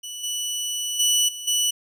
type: tone with level steps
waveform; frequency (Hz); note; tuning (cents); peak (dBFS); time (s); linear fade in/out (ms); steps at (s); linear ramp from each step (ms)
20% pulse; 2960; F#7; 0; -27 / -20 / -12 / -27 / -14; 0.03-1.71; 10; 0.23 / 0.99 / 1.28 / 1.47; 10
effects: none